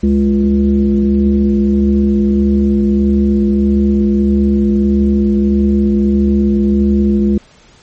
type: tone with frequency modulation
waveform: sine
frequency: 207.7 Hz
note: G#3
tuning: in tune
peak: -8 dBFS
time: 0.03-7.38 s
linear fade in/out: 5 ms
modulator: 139 Hz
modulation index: 0.85
effects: pink hiss -45 dBFS RMS until 7.82 s + MP3 32 kbps